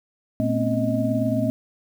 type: tone cluster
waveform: sine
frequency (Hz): 116.5 / 222 / 251.2 / 269.5 / 627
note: A#2 / A3 / B3 / C#4 / D#5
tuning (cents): -1 / +16 / +30 / -49 / +13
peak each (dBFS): -26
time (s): 0.4-1.5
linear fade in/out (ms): 0
effects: 8-bit

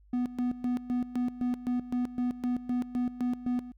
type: tone with tremolo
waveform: triangle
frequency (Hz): 246.9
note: B3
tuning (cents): 0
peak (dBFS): -24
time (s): 0.13-3.72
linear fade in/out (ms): 5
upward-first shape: square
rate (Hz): 3.9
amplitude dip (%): 80
effects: added 50 Hz sine -56 dBFS peak until 3.77 s

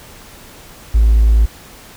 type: tone with hard clipping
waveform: triangle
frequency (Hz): 55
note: A1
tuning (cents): 0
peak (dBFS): -7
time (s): 0.94-1.46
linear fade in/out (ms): 10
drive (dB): 3
effects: pink hiss -39 dBFS RMS until 1.96 s

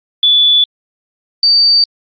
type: tone pair in turn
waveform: sine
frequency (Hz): 3457 / 4615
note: A7 / D8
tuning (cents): -31 / -31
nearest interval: perfect fourth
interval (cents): 500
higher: second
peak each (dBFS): -6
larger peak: neither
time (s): 0.23-0.64 / 1.43-1.84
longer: neither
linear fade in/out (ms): 2
effects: Opus 48 kbps

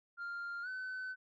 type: tone with pitch glide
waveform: sine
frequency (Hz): 1396.9 to 1514.6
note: F6 to F#6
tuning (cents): 0 to +40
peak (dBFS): -37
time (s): 0.17-1.16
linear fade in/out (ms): 50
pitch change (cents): +140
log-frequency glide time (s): 0.62-0.68
effects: tanh soft clip ceiling -38 dBFS

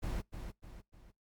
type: noise with echo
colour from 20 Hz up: brown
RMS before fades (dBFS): -36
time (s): 0.02-0.22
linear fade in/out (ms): 20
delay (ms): 300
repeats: 3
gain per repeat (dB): -7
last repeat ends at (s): 1.12
effects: noise-tail reverb RT60 0.2 s tail -25 dB re dry + MP3 96 kbps

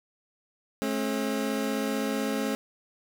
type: tone pair together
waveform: 25% pulse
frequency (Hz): 214.7 / 270.5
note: A3 / C#4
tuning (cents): -42 / -42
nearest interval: major third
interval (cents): 400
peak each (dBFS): -26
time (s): 0.82-2.55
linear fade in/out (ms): 0
effects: none

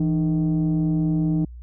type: tone pair together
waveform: sine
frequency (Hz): 164.81 / 305.2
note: E3 / D#4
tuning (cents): 0 / -33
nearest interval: major seventh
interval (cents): 1067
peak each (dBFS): -18 / -21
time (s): 0-1.45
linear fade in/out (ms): 5
effects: tanh soft clip ceiling -15 dBFS + added 60 Hz sine -36 dBFS peak until 1.62 s

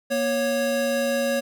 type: tone pair together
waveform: square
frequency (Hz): 237.9 / 553.2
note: A#3 / C#5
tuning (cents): +35 / -4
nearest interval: octave + minor third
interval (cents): 1461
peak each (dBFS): -28 / -23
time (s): 0.1-1.41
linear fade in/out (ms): 20
effects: none

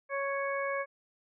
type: harmonic tone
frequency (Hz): 554.4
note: C#5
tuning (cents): 0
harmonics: 1 / 2 / 3 / 4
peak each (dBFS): -33 / -36 / -38 / -39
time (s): 0.09-0.86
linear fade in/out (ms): 50
effects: none

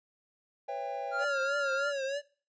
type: chord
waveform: triangle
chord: C# half-diminished seventh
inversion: third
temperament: just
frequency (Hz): 498.9 / 554.4 / 665.2 / 798.3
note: B4 / C#5 / E5 / G5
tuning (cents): +17 / 0 / +16 / +31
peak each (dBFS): -40 / -37 / -40 / -35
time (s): 0.68-1.25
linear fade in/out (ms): 10
type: tone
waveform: triangle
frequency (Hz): 1395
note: F6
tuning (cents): -2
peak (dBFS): -29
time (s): 1.11-1.93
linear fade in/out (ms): 50
type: tone with vibrato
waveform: square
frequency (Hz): 554.4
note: C#5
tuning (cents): 0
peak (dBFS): -32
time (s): 1.18-2.22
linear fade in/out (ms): 50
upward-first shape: triangle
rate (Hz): 3.2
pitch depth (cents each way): 90
effects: noise-tail reverb RT60 0.4 s tail -21 dB re dry + resampled to 16000 Hz

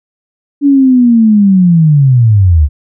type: linear sweep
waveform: sine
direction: down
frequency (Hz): 288.5 to 68.5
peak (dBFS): -3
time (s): 0.61-2.69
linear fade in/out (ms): 50
effects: none

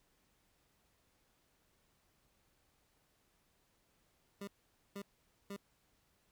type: tone bursts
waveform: 25% pulse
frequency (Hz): 200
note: G3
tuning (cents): +35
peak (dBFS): -39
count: 3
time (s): 4.41-5.565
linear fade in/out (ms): 5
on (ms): 65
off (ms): 480
effects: pink hiss -75 dBFS RMS until 6.31 s

